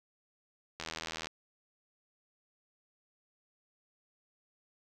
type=click train; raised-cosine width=0.2 ms; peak=-21 dBFS; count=39; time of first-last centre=0.8-1.27 s; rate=80.8 Hz; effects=none